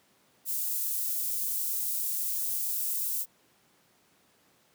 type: high-pass noise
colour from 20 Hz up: white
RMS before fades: -31 dBFS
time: 0.45-3.26 s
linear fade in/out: 50 ms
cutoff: 10000 Hz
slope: 12 dB/octave
effects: pink hiss -65 dBFS RMS until 4.74 s + high-pass 150 Hz 12 dB/octave